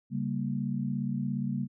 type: chord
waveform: sine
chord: G diminished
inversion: second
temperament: equal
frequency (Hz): 138.59 / 196 / 233.1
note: Db3 / G3 / Bb3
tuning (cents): 0 / 0 / 0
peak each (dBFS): -33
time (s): 0.1-1.68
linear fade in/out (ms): 50
effects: none